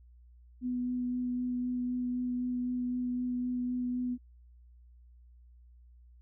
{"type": "tone with vibrato", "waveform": "sine", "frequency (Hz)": 248.1, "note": "B3", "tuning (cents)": 8, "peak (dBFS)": -30, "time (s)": [0.61, 4.18], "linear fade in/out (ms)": 50, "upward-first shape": "sine", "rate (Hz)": 3.9, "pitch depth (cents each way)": 10, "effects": ["added 60 Hz sine -54 dBFS peak until 6.21 s"]}